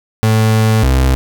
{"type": "tone pair in turn", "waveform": "35% pulse", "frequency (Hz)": [110, 65.41], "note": ["A2", "C2"], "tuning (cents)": [0, 0], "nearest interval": "major sixth", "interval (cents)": 900, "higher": "first", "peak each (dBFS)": -7, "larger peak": "neither", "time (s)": [[0.23, 0.83], [0.83, 1.15]], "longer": "first", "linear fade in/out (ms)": 0, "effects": ["8-bit"]}